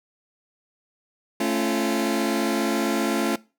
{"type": "chord", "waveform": "sawtooth", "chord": "A augmented", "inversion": "none", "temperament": "just", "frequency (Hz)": [220, 275, 343.8], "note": ["A3", "C#4", "E#4"], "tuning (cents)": [0, -14, -27], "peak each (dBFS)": -22, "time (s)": [1.4, 3.36], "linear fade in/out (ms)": 5, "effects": ["noise-tail reverb RT60 0.3 s tail -21 dB re dry"]}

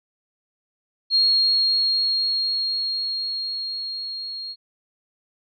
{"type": "tone with level ramp", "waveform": "sine", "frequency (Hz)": 4274, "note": "C8", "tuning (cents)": 36, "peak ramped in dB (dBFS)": [-14, -30], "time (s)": [1.1, 4.56], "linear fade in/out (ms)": 50, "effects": []}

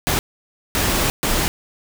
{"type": "noise bursts at uneven times", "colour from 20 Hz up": "pink", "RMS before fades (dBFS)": -19, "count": 3, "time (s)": [[0.07, 0.19], [0.75, 1.1], [1.23, 1.48]], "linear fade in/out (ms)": 0, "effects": []}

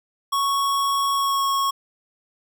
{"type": "tone with pitch glide", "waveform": "square", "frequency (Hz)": [1108.7, 1098.5], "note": ["C#6", "C#6"], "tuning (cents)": [0, -16], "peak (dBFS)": -20, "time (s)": [0.32, 1.71], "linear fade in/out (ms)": 10, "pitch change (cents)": -16, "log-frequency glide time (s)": [1.13, 1.45], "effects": []}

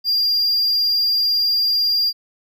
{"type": "tone", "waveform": "triangle", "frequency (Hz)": 4794, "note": "D8", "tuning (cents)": 35, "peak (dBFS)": -14, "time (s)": [0.04, 2.13], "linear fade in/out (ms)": 50, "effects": []}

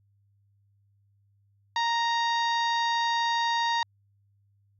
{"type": "harmonic tone", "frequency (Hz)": 932.3, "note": "A#5", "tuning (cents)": 0, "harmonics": [1, 2, 3, 4, 5, 6, 7], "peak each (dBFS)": [-25, -31, -42, -33, -38, -45, -48], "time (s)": [1.76, 3.83], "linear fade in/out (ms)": 2, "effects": ["added 100 Hz sine -63 dBFS peak until 4.79 s"]}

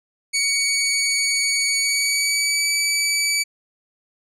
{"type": "tone with pitch glide", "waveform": "15% pulse", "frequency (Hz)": [2246, 2296], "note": ["C#7", "D7"], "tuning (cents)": [22, -40], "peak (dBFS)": -11, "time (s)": [0.33, 3.44], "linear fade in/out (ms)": 20, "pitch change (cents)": 38, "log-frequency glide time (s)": [1.71, 2.7], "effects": ["low-pass 11000 Hz 12 dB/octave"]}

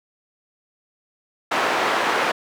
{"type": "band-pass noise", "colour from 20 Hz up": "white", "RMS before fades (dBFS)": -21, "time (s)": [1.51, 2.32], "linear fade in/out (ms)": 10, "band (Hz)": [340, 1600], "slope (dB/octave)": 12, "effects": []}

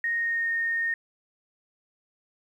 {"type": "tone with pitch glide", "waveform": "sine", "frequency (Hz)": [1861, 1841.8], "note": ["A#6", "A#6"], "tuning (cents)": [-3, -21], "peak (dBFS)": -24, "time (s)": [0.04, 0.94], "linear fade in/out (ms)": 2, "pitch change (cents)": -18, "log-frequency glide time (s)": [0.16, 0.5], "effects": ["10-bit"]}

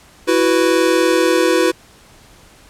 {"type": "chord", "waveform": "square", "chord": "E suspended second", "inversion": "none", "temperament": "equal", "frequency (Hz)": [329.6, 370, 493.9], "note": ["E4", "F#4", "B4"], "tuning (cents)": [0, 0, 0], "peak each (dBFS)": -17, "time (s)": [0.27, 1.72], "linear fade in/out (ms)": 20, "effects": ["pink hiss -46 dBFS RMS until 2.69 s", "low-pass 11000 Hz 12 dB/octave"]}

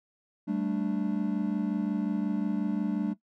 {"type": "chord", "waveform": "triangle", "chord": "G suspended second", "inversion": "none", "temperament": "equal with one note detuned", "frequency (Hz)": [194.42, 220, 293.7], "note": ["G3", "A3", "D4"], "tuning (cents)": [-14, 0, 0], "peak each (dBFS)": -29, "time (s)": [0.47, 3.14], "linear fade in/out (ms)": 20, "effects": ["noise-tail reverb RT60 0.1 s tail -17 dB re dry"]}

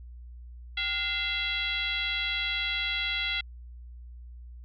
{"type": "tone with frequency modulation", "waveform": "sine", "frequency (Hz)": 2700, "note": "E7", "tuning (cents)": 41, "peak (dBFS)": -27, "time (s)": [0.77, 3.41], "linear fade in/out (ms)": 5, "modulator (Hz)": 639, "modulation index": 1.7, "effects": ["added 60 Hz sine -42 dBFS peak until 4.64 s"]}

